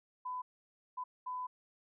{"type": "tone bursts at uneven times", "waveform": "sine", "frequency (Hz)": 1003, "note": "B5", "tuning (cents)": 26, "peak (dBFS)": -37, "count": 3, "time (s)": [[0.25, 0.42], [0.97, 1.04], [1.26, 1.47]], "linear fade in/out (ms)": 10, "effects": []}